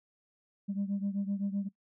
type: beating tone pair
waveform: sine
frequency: 197.2 / 205 Hz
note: G3 / G#3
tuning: +11 / -22 cents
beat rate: 7.8 Hz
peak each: -31 / -34 dBFS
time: 0.68-1.69 s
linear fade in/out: 20 ms
effects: noise-tail reverb RT60 0.1 s tail -21 dB re dry + tanh soft clip ceiling -26 dBFS